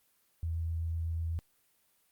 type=tone with vibrato; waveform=sine; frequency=82.41 Hz; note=E2; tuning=in tune; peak=-31 dBFS; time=0.43-1.39 s; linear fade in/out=0 ms; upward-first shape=sine; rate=8 Hz; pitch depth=8 cents each way; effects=white hiss -71 dBFS RMS until 2.11 s + Opus 32 kbps